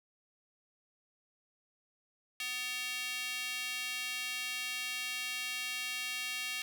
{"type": "tone with high-pass filter", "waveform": "square", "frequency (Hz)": 250, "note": "B3", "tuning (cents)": 21, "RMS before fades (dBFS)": -38, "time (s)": [2.4, 6.62], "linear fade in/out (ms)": 2, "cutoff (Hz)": 2600, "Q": 2.2, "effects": []}